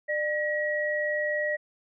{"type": "tone pair together", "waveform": "sine", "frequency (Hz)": [599.4, 1908], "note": ["D5", "A#6"], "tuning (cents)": [35, 40], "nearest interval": "octave + minor sixth", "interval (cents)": 2005, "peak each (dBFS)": -28, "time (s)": [0.08, 1.57], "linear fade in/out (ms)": 20, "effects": []}